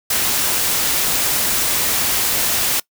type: noise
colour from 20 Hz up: white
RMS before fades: -18 dBFS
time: 0.1-2.8 s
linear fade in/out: 5 ms
effects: noise-tail reverb RT60 0.1 s tail -22 dB re dry